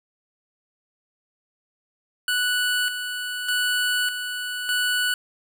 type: tone with tremolo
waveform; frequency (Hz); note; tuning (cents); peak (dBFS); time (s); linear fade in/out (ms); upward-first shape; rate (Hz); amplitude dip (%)
25% pulse; 1480; F#6; 0; -17; 2.28-5.14; 2; square; 0.83; 55
effects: none